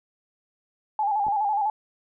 sine tone with vibrato, 830.6 Hz, G#5, in tune, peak -21 dBFS, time 0.99-1.7 s, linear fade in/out 2 ms, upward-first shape square, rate 12 Hz, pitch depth 59 cents each way
clicks, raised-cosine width 2 ms, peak -28 dBFS, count 2, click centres 1.267 / 1.284 s
effects none

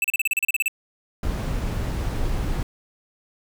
square tone bursts, 2637 Hz, E7, in tune, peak -19 dBFS, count 12, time 0.02-0.681 s, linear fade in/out 2 ms, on 23 ms, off 35 ms
brown noise, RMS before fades -25 dBFS, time 1.23-2.63 s, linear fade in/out 2 ms
effects none

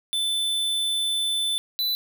square tone pair in turn, 3520 / 3989 Hz, A7 / B7, 0 / +17 cents, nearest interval major second, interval 217 cents, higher second, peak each -23 dBFS, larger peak neither, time 0.13-1.58 / 1.79-1.95 s, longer first, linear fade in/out 0 ms, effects none

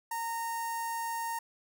sawtooth tone with notch filter, 922 Hz, A#5, 19 cents flat, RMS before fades -35 dBFS, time 0.11-1.39 s, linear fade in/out 5 ms, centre 3400 Hz, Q 0.6, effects none

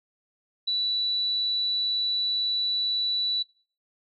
sine tone, 3951 Hz, B7, in tune, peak -23 dBFS, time 0.67-3.43 s, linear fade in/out 10 ms, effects noise-tail reverb RT60 0.4 s tail -21 dB re dry

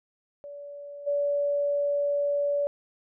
sine tone with level steps, 574 Hz, D5, 40 cents flat, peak -38 / -23 dBFS, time 0.44-2.67 s, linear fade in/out 0 ms, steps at 1.06 s, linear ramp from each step 20 ms, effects none

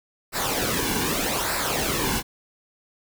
pink noise with flanger, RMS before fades -25 dBFS, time 0.32-2.23 s, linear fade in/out 50 ms, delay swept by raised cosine 0.31 to 1.61 ms, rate 0.82 Hz, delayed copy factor -0.65, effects none

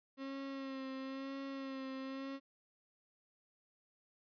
35% pulse tone with vibrato, 269 Hz, C4, 48 cents sharp, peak -40 dBFS, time 0.17-2.4 s, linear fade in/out 50 ms, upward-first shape sine, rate 1 Hz, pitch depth 27 cents each way, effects resampled to 11025 Hz

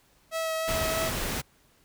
sawtooth tone with vibrato, 646 Hz, E5, 35 cents flat, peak -24 dBFS, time 0.31-1.12 s, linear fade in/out 50 ms, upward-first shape sine, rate 3.2 Hz, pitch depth 12 cents each way
pink noise, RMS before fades -31 dBFS, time 0.67-1.42 s, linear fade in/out 20 ms
effects pink hiss -63 dBFS RMS until 1.84 s

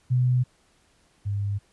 sine tone pair in turn, 125.5 / 101.01 Hz, B2 / G#2, +28 / -48 cents, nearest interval major third, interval 376 cents, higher first, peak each -18 / -24 dBFS, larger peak first, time 0.1-0.44 / 1.25-1.59 s, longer neither, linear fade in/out 20 ms, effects pink hiss -63 dBFS RMS until 1.72 s + resampled to 24000 Hz

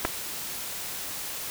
clicks, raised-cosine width 0.5 ms, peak -9 / -12 dBFS, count 2, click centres 0.05 / 0.053 s, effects white hiss -35 dBFS RMS until 1.5 s

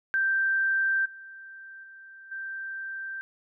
sine tone with level steps, 1568 Hz, G6, in tune, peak -22 / -42 / -45 / -33 dBFS, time 0.14-3.21 s, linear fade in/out 0 ms, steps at 1.05 / 1.83 / 2.31 s, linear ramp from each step 10 ms, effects none

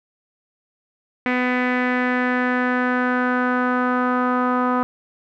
sawtooth tone with low-pass filter sweep, 250 Hz, B3, 21 cents sharp, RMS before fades -20 dBFS, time 1.26-4.83 s, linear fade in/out 0 ms, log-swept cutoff 2100 to 1200 Hz, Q 3.9, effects none

